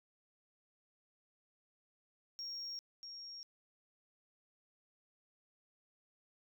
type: tone with echo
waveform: sine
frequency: 5570 Hz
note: F8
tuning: 5 cents flat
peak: -40 dBFS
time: 2.39-2.79 s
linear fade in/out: 0 ms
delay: 640 ms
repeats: 1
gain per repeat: -6 dB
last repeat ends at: 3.43 s
effects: tanh soft clip ceiling -38 dBFS